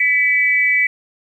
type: tone pair together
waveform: sine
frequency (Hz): 1985 / 2290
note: B6 / D7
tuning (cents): +8 / -44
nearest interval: major second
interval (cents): 248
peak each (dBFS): -15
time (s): 0-0.87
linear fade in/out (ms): 5
effects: 8-bit